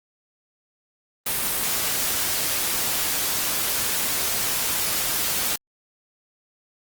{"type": "noise", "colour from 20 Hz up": "white", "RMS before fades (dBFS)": -24, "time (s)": [1.26, 5.56], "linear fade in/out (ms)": 5, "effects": ["Opus 32 kbps"]}